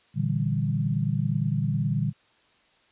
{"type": "chord", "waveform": "sine", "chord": "E half-diminished seventh", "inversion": "second", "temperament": "equal", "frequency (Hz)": [116.54, 146.83, 164.81, 196], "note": ["Bb2", "D3", "E3", "G3"], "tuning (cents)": [0, 0, 0, 0], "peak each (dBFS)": [-28, -26, -31, -30], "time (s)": [0.14, 2.13], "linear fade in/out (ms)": 50, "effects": ["white hiss -62 dBFS RMS until 2.91 s", "resampled to 8000 Hz"]}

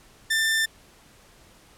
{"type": "tone", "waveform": "sawtooth", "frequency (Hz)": 1784, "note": "A6", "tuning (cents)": 23, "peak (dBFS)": -17, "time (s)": [0.3, 0.66], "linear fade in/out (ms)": 10, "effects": ["pink hiss -54 dBFS RMS until 1.77 s", "low-pass 12000 Hz 12 dB/octave"]}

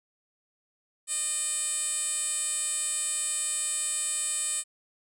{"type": "tone with band-pass filter", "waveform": "10% pulse", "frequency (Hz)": 609, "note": "D#5", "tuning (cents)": -37, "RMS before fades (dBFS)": -30, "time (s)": [1.07, 4.64], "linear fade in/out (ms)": 50, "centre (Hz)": 8100, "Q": 5.9, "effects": []}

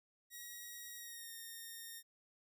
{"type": "tone with pitch glide", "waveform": "5% pulse", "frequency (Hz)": [1899, 1839.6], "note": ["A#6", "A#6"], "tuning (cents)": [32, -23], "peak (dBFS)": -38, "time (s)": [0.3, 2.03], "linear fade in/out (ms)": 50, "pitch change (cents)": -55, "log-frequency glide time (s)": [0.97, 1.31], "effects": []}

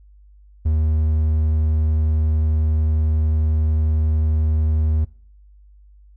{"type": "tone", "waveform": "triangle", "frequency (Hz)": 77.78, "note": "D#2", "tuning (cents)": 0, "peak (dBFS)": -13, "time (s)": [0.65, 5.05], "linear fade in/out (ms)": 10, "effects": ["noise-tail reverb RT60 0.6 s tail -25 dB re dry", "added 50 Hz sine -45 dBFS peak until 6.16 s"]}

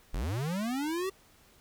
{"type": "linear sweep", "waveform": "square", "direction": "up", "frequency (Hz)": [30.87, 392], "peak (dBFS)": -31, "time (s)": [0.13, 1.1], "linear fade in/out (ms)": 10, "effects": ["pink hiss -61 dBFS RMS until 1.6 s"]}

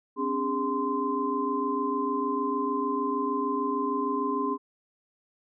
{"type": "tone cluster", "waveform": "sine", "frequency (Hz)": [260.3, 286.9, 408.1, 1037], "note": ["C4", "D4", "G#4", "C6"], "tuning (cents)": [-9, -40, -30, -16], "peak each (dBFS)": [-32, -32, -31, -29], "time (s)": [0.16, 4.58], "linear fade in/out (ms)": 50, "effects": []}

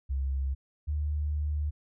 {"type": "tone pair in turn", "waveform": "sine", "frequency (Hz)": [67.4, 74.56], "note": ["C#2", "D2"], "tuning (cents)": [-48, 27], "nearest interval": "major second", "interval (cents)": 175, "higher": "second", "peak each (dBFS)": -27, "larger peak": "neither", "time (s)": [[0.09, 0.55], [0.87, 1.71]], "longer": "second", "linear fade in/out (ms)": 20, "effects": []}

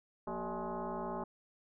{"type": "tone with frequency modulation", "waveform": "sine", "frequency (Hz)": 234.6, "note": "A#3", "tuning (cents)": 11, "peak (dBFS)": -36, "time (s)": [0.27, 1.24], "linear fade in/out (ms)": 5, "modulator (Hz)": 206, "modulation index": 4.3, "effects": []}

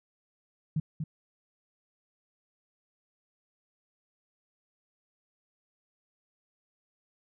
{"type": "tone with echo", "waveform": "sine", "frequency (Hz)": 155.56, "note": "D#3", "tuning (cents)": 0, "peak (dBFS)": -25, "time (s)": [0.76, 0.8], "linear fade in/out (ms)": 5, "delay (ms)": 240, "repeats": 1, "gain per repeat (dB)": -5, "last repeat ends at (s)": 1.04, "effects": []}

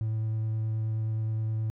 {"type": "tone with vibrato", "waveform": "triangle", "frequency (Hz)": 110, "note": "A2", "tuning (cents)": 0, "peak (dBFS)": -24, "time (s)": [0.01, 1.7], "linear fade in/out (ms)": 0, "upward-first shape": "sine", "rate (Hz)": 9.5, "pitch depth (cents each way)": 9, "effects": ["tanh soft clip ceiling -21 dBFS"]}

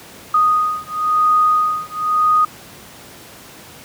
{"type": "beating tone pair", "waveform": "sine", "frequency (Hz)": [1241, 1241.97], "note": ["D#6", "D#6"], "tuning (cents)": [-5, -4], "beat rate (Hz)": 0.97, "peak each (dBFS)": -16, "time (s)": [0.34, 2.45], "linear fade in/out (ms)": 5, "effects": ["pink hiss -39 dBFS RMS until 3.84 s", "high-pass 100 Hz 12 dB/octave"]}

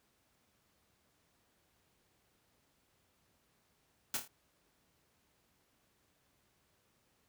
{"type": "noise with echo", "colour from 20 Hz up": "white", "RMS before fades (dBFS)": -35, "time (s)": [4.14, 4.17], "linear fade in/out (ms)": 2, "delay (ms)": 27, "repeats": 4, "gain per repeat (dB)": -6, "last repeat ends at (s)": 4.278, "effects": ["pink hiss -74 dBFS RMS until 7.28 s", "high-pass 60 Hz 12 dB/octave"]}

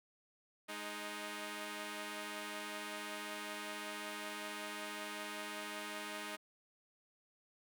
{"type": "tone pair together", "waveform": "5% pulse", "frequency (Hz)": [208.9, 310.7], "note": ["G#3", "D#4"], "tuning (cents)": [10, -2], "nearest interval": "perfect fifth", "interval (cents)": 688, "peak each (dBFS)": [-35, -33], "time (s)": [0.68, 6.37], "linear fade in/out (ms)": 20, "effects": []}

